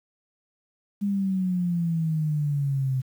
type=exponential sweep; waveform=sine; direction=down; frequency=204.2 to 129 Hz; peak=-22 dBFS; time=1.01-3.02 s; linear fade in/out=20 ms; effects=9-bit